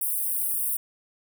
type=high-pass noise; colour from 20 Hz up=white; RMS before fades=-27 dBFS; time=0.01-0.77 s; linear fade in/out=5 ms; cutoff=8700 Hz; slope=96 dB/octave; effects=none